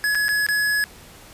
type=tone with dropouts; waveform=square; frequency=1691 Hz; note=G#6; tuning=31 cents sharp; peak=-19 dBFS; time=0.04-0.84 s; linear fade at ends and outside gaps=0 ms; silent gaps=0.148-0.153 / 0.283-0.29 / 0.465-0.487 s; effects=pink hiss -45 dBFS RMS until 1.33 s + resampled to 32000 Hz